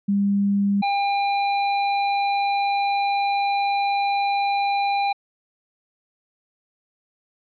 sine / square tone pair in turn, 200.4 / 801.6 Hz, G3 / G5, +38 / +38 cents, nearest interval 2 octaves, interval 2400 cents, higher second, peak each -17 / -20 dBFS, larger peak first, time 0.08-0.82 / 0.82-5.13 s, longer second, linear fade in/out 10 ms, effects resampled to 11025 Hz

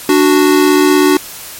square tone pair together, 293.7 / 370.1 Hz, D4 / F#4, 0 / 0 cents, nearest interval major third, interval 400 cents, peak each -10 dBFS, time 0.09-1.17 s, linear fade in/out 2 ms, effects white hiss -29 dBFS RMS until 1.59 s + MP3 64 kbps

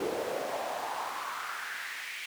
brown noise with high-pass filter sweep, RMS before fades -36 dBFS, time 0-2.26 s, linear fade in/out 5 ms, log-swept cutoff 410 to 2400 Hz, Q 3.2, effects none

